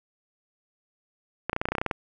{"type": "clicks", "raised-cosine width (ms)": 0.5, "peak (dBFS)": -11, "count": 12, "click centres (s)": [1.496, 1.531, 1.564, 1.615, 1.655, 1.687, 1.72, 1.752, 1.783, 1.815, 1.863, 1.912], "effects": []}